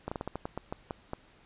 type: slowing click train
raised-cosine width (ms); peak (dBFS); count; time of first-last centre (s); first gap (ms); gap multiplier
1; -20; 11; 0.08-1.134; 35; 1.23
effects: pink hiss -60 dBFS RMS until 1.45 s + resampled to 8000 Hz